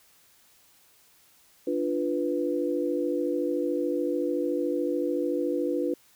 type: chord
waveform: sine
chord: B diminished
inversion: first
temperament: equal with one note detuned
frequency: 293.7 / 347.4 / 493.9 Hz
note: D4 / F4 / B4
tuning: 0 / -9 / 0 cents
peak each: -29 dBFS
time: 1.67-5.94 s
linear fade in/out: 5 ms
effects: white hiss -60 dBFS RMS until 6.15 s